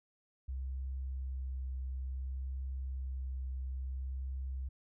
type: tone with vibrato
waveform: sine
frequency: 65.41 Hz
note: C2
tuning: in tune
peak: -36 dBFS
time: 0.48-4.69 s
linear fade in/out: 10 ms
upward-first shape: triangle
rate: 0.58 Hz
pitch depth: 15 cents each way
effects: none